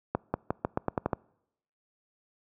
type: accelerating click train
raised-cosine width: 1 ms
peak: -12 dBFS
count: 9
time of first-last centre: 0.15-1.132 s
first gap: 190 ms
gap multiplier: 0.87
effects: noise-tail reverb RT60 0.8 s tail -26 dB re dry + high-pass 80 Hz 12 dB/octave